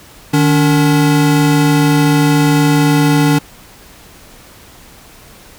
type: tone pair together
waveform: square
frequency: 152.2 / 286.1 Hz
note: D#3 / D4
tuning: -38 / -45 cents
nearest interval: major seventh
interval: 1093 cents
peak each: -12 dBFS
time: 0.33-3.39 s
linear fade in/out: 10 ms
effects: pink hiss -40 dBFS RMS until 5.58 s